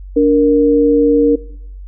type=tone pair together; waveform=sine; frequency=289.9 / 466.2 Hz; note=D4 / A#4; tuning=-22 / 0 cents; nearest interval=minor sixth; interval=822 cents; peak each=-10 dBFS; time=0.16-1.36 s; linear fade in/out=10 ms; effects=noise-tail reverb RT60 0.7 s tail -21 dB re dry + added 47 Hz sine -28 dBFS peak until 1.87 s